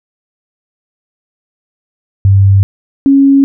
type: tone pair in turn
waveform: sine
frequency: 98 / 275.4 Hz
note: G2 / C#4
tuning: 0 / -11 cents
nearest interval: octave + tritone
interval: 1789 cents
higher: second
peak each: -3 dBFS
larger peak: neither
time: 2.25-2.63 / 3.06-3.44 s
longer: neither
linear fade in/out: 0 ms
effects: none